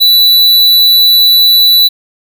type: tone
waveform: square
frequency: 3961 Hz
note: B7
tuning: 4 cents sharp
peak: -4 dBFS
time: 0-1.89 s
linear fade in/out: 20 ms
effects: none